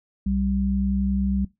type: tone pair together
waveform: sine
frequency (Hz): 65.21 / 195.4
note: C2 / G3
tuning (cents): -5 / -5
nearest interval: octave + perfect fifth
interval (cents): 1900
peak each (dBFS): -25 / -22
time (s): 0.26-1.45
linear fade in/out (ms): 5
effects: noise-tail reverb RT60 0.2 s tail -20 dB re dry